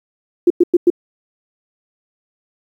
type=tone bursts; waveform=sine; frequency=350.2 Hz; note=F4; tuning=5 cents sharp; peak=-6 dBFS; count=4; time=0.47-0.902 s; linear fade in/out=5 ms; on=33 ms; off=100 ms; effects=8-bit